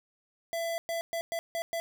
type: tone bursts at uneven times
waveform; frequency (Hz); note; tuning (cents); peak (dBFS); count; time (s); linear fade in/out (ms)
square; 669; E5; +25; -31; 6; 0.53-0.78 / 0.89-1.01 / 1.13-1.21 / 1.32-1.39 / 1.55-1.62 / 1.73-1.8; 0
effects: 10-bit